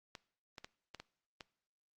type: clicks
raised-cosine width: 0.2 ms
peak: -29 dBFS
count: 6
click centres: 0.152 / 0.582 / 0.645 / 0.947 / 1 / 1.408 s
effects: noise-tail reverb RT60 0.6 s tail -20 dB re dry + Opus 48 kbps